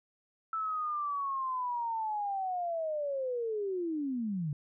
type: linear sweep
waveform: sine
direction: down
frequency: 1323 to 138.8 Hz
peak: -31 dBFS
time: 0.53-4.53 s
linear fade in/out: 2 ms
effects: none